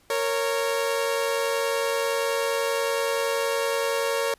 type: tone pair together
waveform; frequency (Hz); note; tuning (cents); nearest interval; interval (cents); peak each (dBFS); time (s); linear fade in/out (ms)
sawtooth; 462.2 / 552.8; A#4 / C#5; -15 / -5; minor third; 310; -22; 0.1-4.34; 2
effects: pink hiss -60 dBFS RMS until 4.38 s + resampled to 32000 Hz